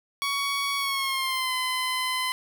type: tone with pitch glide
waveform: 15% pulse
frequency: 1121 to 1022 Hz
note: C#6 to C6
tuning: +19 to -41 cents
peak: -19 dBFS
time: 0.22-2.32 s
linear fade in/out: 0 ms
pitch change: -160 cents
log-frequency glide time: 0.77-1.53 s
effects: none